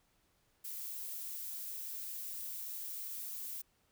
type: noise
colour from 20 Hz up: violet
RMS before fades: -43 dBFS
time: 0.64-3.62 s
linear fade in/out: 10 ms
effects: pink hiss -74 dBFS RMS until 3.91 s